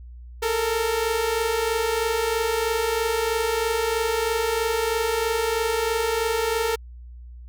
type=tone pair together; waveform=sawtooth; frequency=435.4 / 458.5 Hz; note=A4 / A#4; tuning=-18 / -29 cents; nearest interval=minor second; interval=89 cents; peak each=-23 / -19 dBFS; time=0.42-6.76 s; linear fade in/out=10 ms; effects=added 60 Hz sine -38 dBFS peak until 7.48 s